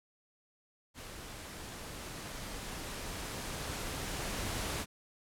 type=noise with level ramp; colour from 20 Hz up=pink; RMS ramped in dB=-47 to -36 dBFS; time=0.94-4.86 s; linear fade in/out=50 ms; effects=low-pass 12000 Hz 12 dB/octave